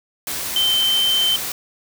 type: tone in noise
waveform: sine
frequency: 3099 Hz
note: G7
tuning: 21 cents flat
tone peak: -15 dBFS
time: 0.56-1.36 s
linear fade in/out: 2 ms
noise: white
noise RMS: -26 dBFS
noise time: 0.27-1.52 s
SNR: +8 dB
effects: none